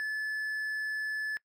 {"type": "tone", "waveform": "triangle", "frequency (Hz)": 1730, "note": "A6", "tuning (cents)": -30, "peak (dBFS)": -29, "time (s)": [0, 1.37], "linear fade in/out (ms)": 0, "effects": ["noise-tail reverb RT60 0.1 s tail -22 dB re dry"]}